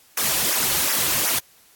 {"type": "noise with flanger", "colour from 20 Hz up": "white", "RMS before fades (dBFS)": -21, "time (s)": [0.17, 1.39], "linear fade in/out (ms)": 5, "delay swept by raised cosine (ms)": [0.22, 4.52], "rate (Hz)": 2.7, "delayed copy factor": -1, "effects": ["white hiss -54 dBFS RMS until 1.75 s", "AAC 64 kbps"]}